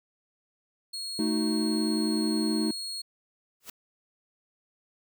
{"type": "tone", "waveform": "35% pulse", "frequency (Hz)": 4302, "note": "C8", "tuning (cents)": 47, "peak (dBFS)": -32, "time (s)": [0.93, 3.02], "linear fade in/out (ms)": 10}
{"type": "chord", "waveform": "triangle", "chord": "D# diminished", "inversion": "second", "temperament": "equal", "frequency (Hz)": [220, 311.1, 370], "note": ["A3", "D#4", "F#4"], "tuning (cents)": [0, 0, 0], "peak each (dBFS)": [-26, -26, -32], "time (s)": [1.19, 2.71], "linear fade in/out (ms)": 2}
{"type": "noise with exponential growth", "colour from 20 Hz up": "white", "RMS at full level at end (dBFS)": -36, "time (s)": [3.6, 3.7], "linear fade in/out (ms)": 5, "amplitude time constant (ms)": 20}
{"effects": []}